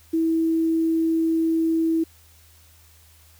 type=tone with quantisation; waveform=sine; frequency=325.7 Hz; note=E4; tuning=21 cents flat; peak=-18 dBFS; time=0.13-2.04 s; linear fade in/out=10 ms; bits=8; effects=added 80 Hz sine -53 dBFS peak until 3.39 s + white hiss -55 dBFS RMS until 3.39 s